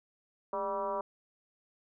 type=tone with frequency modulation; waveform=sine; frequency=783 Hz; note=G5; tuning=2 cents flat; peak=-31 dBFS; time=0.53-1.01 s; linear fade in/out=2 ms; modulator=189 Hz; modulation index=2; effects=none